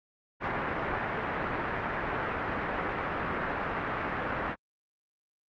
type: low-pass noise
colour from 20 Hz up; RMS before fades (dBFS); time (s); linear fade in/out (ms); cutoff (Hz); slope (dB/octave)
white; -32; 0.4-4.56; 50; 1800; 24
effects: Opus 48 kbps